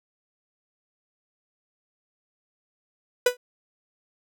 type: tone with exponential decay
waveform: 45% pulse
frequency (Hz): 493.9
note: B4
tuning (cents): 0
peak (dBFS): -13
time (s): 3.26-3.37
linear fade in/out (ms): 5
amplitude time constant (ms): 22
effects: none